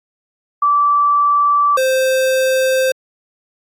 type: tone pair in turn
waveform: sine / square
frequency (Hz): 1161 / 522.4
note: D6 / C5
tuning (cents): -20 / -3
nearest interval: octave + major second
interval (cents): 1383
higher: first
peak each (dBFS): -10 / -13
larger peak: first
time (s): 0.62-1.77 / 1.77-2.92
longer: neither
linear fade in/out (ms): 5
effects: AAC 64 kbps